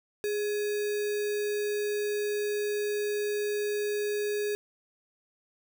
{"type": "tone with sample-and-hold", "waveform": "sine", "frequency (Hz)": 415.3, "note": "G#4", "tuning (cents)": 0, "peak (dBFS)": -27, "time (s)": [0.24, 4.55], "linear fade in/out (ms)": 0, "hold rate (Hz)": 2100, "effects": []}